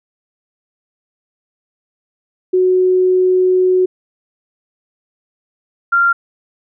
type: tone pair in turn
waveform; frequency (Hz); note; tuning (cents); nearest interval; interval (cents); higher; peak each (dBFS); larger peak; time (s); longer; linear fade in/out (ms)
sine; 368.7 / 1386.8; F#4 / F6; -6 / -13; octave + major seventh; 2293; second; -9; neither; 2.53-3.86 / 5.92-6.13; first; 10
effects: none